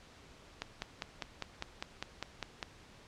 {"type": "click train", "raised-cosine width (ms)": 0.2, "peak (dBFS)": -19, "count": 11, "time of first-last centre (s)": [0.62, 2.628], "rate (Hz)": 4.98, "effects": ["pink hiss -57 dBFS RMS until 3.07 s", "low-pass 6000 Hz 12 dB/octave"]}